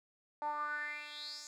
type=tone with band-pass filter sweep; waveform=10% pulse; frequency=296.7 Hz; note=D4; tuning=18 cents sharp; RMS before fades=-41 dBFS; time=0.42-1.47 s; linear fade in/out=0 ms; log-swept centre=800 to 6400 Hz; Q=6.7; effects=none